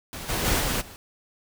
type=noise with level steps; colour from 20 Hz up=pink; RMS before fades=-36 / -27 / -23 / -26 / -44 dBFS; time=0.13-0.96 s; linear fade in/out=0 ms; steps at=0.28 / 0.44 / 0.59 / 0.8 s; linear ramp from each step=20 ms; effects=none